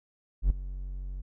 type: tone with ADSR envelope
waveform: triangle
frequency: 46.25 Hz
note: F#1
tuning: in tune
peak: -15 dBFS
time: 0.42-1.22 s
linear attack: 81 ms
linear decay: 12 ms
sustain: -17 dB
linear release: 15 ms
effects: none